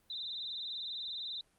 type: tone with vibrato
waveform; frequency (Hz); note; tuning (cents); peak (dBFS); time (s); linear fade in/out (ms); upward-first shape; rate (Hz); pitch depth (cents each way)
sine; 3788; A#7; +27; -38; 0.1-1.41; 2; sine; 20; 110
effects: pink hiss -71 dBFS RMS until 1.58 s + Opus 32 kbps